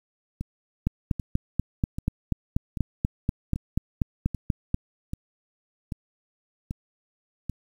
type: two click trains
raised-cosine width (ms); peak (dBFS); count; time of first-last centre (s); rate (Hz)
5; -18 / -10; 10 / 17; 0.41-7.497 / 0.87-4.744; 1.27 / 4.13
effects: 8-bit